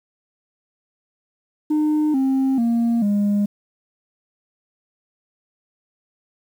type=tone with pitch steps; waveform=sine; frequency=304.3 / 266.4 / 233.3 / 204.3 Hz; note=D#4 / C4 / A#3 / G#3; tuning=-38 / +31 / +2 / -28 cents; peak=-13 dBFS; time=1.7-3.46 s; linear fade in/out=10 ms; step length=440 ms; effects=tanh soft clip ceiling -15 dBFS + 8-bit